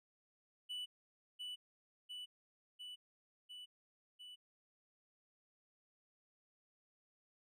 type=tone with echo; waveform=triangle; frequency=2969 Hz; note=F#7; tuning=5 cents sharp; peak=-40 dBFS; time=0.69-0.86 s; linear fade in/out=20 ms; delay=700 ms; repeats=5; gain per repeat=-2 dB; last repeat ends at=4.36 s; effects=none